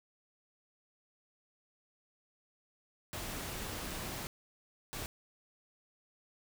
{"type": "noise bursts at uneven times", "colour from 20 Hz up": "pink", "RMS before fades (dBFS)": -41, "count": 2, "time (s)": [[3.13, 4.27], [4.93, 5.06]], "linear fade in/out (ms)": 0, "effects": []}